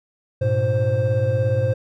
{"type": "tone cluster", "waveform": "triangle", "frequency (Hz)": [103.2, 120.2, 524], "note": ["G#2", "B2", "C5"], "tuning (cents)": [-10, -46, 2], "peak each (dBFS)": -19, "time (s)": [0.41, 1.74], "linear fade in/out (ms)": 10, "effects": ["tanh soft clip ceiling -7 dBFS"]}